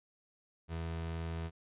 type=tone; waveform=30% pulse; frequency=82.41 Hz; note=E2; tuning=in tune; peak=-34 dBFS; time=0.68-1.51 s; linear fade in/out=50 ms; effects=resampled to 8000 Hz